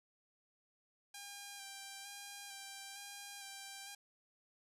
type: tone with vibrato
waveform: 5% pulse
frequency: 797 Hz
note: G5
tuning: 28 cents sharp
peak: -36 dBFS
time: 1.14-3.95 s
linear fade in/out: 5 ms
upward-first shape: square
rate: 1.1 Hz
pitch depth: 19 cents each way
effects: none